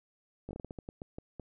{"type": "slowing click train", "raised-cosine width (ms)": 2, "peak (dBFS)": -28, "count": 12, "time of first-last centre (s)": [0.49, 1.397], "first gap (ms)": 18, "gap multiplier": 1.28, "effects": []}